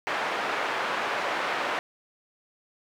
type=band-pass noise; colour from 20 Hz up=pink; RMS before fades=-29 dBFS; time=0.07-1.79 s; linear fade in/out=0 ms; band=640 to 2100 Hz; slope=12 dB/octave; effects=none